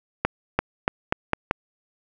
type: accelerating click train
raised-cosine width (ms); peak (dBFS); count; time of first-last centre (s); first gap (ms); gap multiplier
0.5; -4; 6; 0.25-1.511; 340; 0.85
effects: none